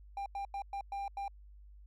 triangle tone bursts at uneven times, 796 Hz, G5, 26 cents sharp, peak -34 dBFS, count 6, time 0.17-0.26 / 0.35-0.45 / 0.54-0.62 / 0.73-0.81 / 0.92-1.08 / 1.17-1.28 s, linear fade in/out 2 ms, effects added 50 Hz sine -52 dBFS peak until 1.86 s

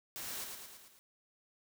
white noise with echo, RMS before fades -43 dBFS, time 0.16-0.44 s, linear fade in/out 0 ms, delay 110 ms, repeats 5, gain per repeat -4 dB, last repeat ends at 0.99 s, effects none

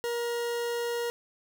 40% pulse tone, 473.7 Hz, A#4, 28 cents sharp, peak -28 dBFS, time 0.04-1.1 s, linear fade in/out 0 ms, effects none

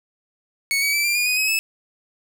sawtooth tone with pitch steps, 2217 / 2269 / 2322 / 2376 / 2432 / 2488 / 2547 / 2606 Hz, C#7 / C#7 / D7 / D7 / D#7 / D#7 / D#7 / E7, 0 / +40 / -20 / +20 / -40 / -1 / +40 / -20 cents, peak -15 dBFS, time 0.71-1.59 s, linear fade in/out 0 ms, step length 110 ms, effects none

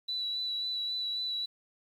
sine tone with vibrato, 3951 Hz, B7, in tune, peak -31 dBFS, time 0.08-1.46 s, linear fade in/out 10 ms, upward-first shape sine, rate 3.7 Hz, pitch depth 18 cents each way, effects 10-bit

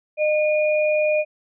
sine tone pair together, 610 / 2440 Hz, D#5 / D#7, -34 / -34 cents, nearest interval 2 octaves, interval 2400 cents, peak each -17 / -25 dBFS, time 0.17-1.25 s, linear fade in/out 50 ms, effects none

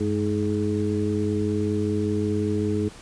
harmonic tone with a mistuned harmonic, 105.3 Hz, G#2, 24 cents sharp, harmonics 1 / 2 / 3 / 4, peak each -27 / -27 / -27 / -27 dBFS, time 0-2.89 s, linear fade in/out 10 ms, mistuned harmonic 1, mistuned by -130 cents, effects pink hiss -45 dBFS RMS until 3.01 s + resampled to 22050 Hz

